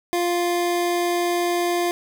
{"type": "tone", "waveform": "25% pulse", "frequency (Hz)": 349.2, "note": "F4", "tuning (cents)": 0, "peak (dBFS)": -16, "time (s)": [0.13, 1.91], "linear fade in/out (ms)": 0, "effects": []}